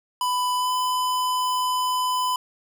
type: tone with pitch glide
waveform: square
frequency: 996 to 1005.8 Hz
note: B5 to B5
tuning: +14 to +31 cents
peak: -22 dBFS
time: 0.21-2.36 s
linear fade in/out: 2 ms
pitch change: +17 cents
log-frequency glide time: 0.56-0.7 s
effects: none